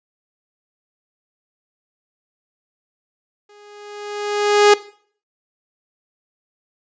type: tone with exponential growth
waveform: sawtooth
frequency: 413.6 Hz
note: G#4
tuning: 7 cents flat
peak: -3 dBFS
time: 3.49-4.74 s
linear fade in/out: 5 ms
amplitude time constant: 270 ms
effects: noise-tail reverb RT60 0.5 s tail -18 dB re dry + resampled to 16000 Hz